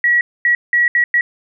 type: tone bursts at uneven times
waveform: sine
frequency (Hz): 1922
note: B6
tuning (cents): -48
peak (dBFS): -10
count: 5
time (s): 0.04-0.21 / 0.45-0.55 / 0.73-0.88 / 0.95-1.04 / 1.14-1.21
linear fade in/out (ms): 2
effects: none